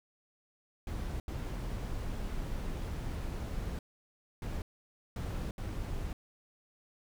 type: noise bursts at uneven times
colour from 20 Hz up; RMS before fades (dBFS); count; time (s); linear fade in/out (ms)
brown; -37; 5; 0.87-1.2 / 1.28-3.79 / 4.42-4.62 / 5.16-5.51 / 5.58-6.13; 2
effects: none